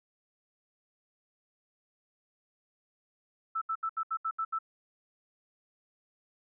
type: tone bursts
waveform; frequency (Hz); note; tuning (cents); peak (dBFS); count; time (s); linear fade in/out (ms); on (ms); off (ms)
sine; 1318.5; E6; 0; -29; 8; 3.55-4.589; 10; 66; 73
effects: none